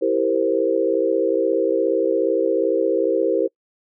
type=chord; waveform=sine; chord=C dominant seventh; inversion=first; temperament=equal; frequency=329.6 / 392 / 466.2 / 523.3 Hz; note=E4 / G4 / Bb4 / C5; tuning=0 / 0 / 0 / 0 cents; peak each=-23 / -22 / -21 / -22 dBFS; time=0.01-3.48 s; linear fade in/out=20 ms; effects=noise-tail reverb RT60 0.1 s tail -26 dB re dry